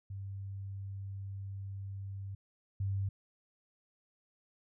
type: tone pair in turn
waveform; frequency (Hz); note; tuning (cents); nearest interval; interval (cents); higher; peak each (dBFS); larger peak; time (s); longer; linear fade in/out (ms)
sine; 98 / 98; G2 / G2; 0 / 0; unison; 0; neither; -39 / -31; second; 0.1-2.35 / 2.8-3.09; first; 5
effects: none